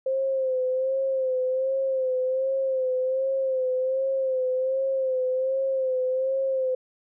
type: tone with vibrato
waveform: sine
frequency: 523.3 Hz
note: C5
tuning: in tune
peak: -22 dBFS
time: 0.06-6.75 s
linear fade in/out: 5 ms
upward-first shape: sine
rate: 1.3 Hz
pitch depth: 44 cents each way
effects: none